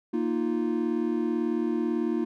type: chord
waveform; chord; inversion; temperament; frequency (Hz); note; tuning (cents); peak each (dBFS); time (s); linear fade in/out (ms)
triangle; Bb suspended fourth; none; equal; 233.1 / 311.1 / 349.2; Bb3 / Eb4 / F4; 0 / 0 / 0; -27; 0.13-2.25; 10
effects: none